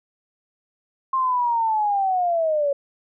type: linear sweep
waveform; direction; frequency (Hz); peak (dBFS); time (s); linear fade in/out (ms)
sine; down; 1065 to 554.4; -18; 1.13-2.73; 5
effects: none